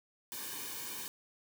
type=noise with comb filter; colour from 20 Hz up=white; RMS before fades=-42 dBFS; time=0.32-1.08 s; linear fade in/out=0 ms; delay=1.5 ms; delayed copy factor=-0.85; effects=none